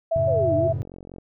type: tone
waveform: sine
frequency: 659.3 Hz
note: E5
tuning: in tune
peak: -19 dBFS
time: 0.11-0.73 s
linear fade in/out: 10 ms
type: chord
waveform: triangle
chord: F# minor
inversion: none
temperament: just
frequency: 92.5 / 111 / 138.75 Hz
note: F#2 / A2 / C#3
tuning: 0 / +16 / +2 cents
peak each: -27 dBFS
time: 0.16-0.82 s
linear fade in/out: 0 ms
type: exponential two-way sweep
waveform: sine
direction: down then up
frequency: 575 to 293.5 to 369 Hz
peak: -25 dBFS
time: 0.27-0.68 s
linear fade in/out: 10 ms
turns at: 0.55 s
type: click train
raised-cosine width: 2 ms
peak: -27 dBFS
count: 31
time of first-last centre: 0.52-1.184 s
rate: 45.2 Hz
effects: none